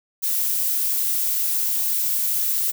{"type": "noise", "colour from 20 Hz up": "violet", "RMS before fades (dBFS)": -22, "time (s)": [0.22, 2.72], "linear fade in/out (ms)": 20, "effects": []}